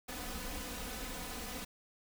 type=noise with comb filter; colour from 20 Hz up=pink; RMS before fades=-42 dBFS; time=0.08-1.65 s; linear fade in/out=10 ms; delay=4 ms; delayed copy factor=+0.95; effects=none